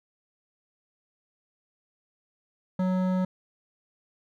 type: tone with hard clipping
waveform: sine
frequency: 185 Hz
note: F#3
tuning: in tune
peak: -25 dBFS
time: 2.79-3.25 s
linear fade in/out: 5 ms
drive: 13 dB
effects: none